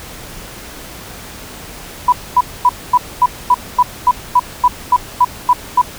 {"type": "tone bursts", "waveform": "sine", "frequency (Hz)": 987.8, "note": "B5", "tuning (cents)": 0, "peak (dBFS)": -5, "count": 14, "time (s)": [2.08, 5.816], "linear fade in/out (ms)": 5, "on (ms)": 44, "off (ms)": 240, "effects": ["pink hiss -32 dBFS RMS until 5.98 s"]}